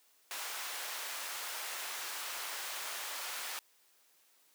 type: high-pass noise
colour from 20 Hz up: pink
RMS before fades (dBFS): -41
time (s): 0.31-3.59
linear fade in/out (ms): 0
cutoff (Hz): 950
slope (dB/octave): 12
effects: white hiss -68 dBFS RMS until 4.54 s + high-pass 300 Hz 12 dB/octave